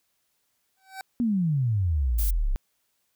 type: tone with exponential growth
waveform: 25% pulse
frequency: 767 Hz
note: G5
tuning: 38 cents flat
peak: -28 dBFS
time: 0.77-1.01 s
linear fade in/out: 1 ms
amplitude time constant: 51 ms
type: exponential sweep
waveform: sine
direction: down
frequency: 247.7 to 30.24 Hz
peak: -21 dBFS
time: 1.2-2.56 s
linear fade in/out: 0 ms
type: noise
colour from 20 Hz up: violet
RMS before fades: -32 dBFS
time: 2.18-2.31 s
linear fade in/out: 10 ms
effects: white hiss -73 dBFS RMS until 3.15 s